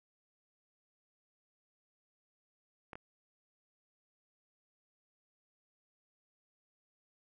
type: clicks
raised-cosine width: 0.5 ms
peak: -30 dBFS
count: 2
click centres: 2.932 / 2.955 s
effects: none